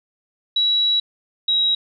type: tone pair in turn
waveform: sine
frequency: 3900 / 3842 Hz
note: B7 / B7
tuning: -23 / -48 cents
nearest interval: unison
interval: 25 cents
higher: first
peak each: -15 dBFS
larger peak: neither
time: 0.56-1 / 1.48-1.75 s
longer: first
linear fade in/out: 5 ms
effects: none